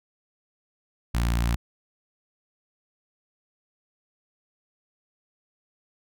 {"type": "tone with notch filter", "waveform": "sawtooth", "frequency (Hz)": 58.27, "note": "A#1", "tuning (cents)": 0, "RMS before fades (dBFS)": -24, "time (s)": [1.14, 1.56], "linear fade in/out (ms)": 10, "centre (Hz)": 450, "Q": 0.8, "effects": []}